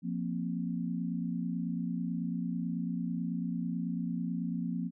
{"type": "chord", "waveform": "sine", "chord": "F suspended fourth", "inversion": "none", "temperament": "just", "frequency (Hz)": [174.61, 232.8, 261.9], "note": ["F3", "Bb3", "C4"], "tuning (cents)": [0, -2, 2], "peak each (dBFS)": [-34, -36, -38], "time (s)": [0.02, 4.91], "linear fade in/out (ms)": 50, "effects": []}